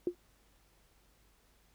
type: tone with exponential decay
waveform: sine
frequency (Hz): 352.6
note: F4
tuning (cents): +17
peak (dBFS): -24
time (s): 0.07-0.15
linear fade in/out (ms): 2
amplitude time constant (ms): 17
effects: added 50 Hz sine -69 dBFS peak until 1.74 s + pink hiss -69 dBFS RMS until 1.74 s